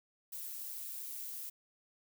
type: noise with amplitude modulation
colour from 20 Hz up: violet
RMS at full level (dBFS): -42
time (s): 0.32-1.5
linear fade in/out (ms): 10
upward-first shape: sine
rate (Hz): 132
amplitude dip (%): 35
effects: none